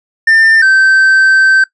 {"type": "tone pair in turn", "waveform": "triangle", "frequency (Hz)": [1796, 1551.2], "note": ["A6", "G6"], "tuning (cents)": [35, -19], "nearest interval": "minor third", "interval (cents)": 254, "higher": "first", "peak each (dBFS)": -3, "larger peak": "neither", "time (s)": [[0.27, 0.62], [0.62, 1.64]], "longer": "second", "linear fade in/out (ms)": 5, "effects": ["noise-tail reverb RT60 0.1 s tail -19 dB re dry", "resampled to 22050 Hz"]}